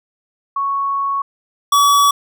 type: tone pair in turn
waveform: sine / square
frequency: 1108.7 / 1138.6 Hz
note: C#6 / C#6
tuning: 0 / +46 cents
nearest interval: unison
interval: 46 cents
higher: second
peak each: -16 / -10 dBFS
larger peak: second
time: 0.56-1.22 / 1.72-2.11 s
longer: first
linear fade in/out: 5 ms
effects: none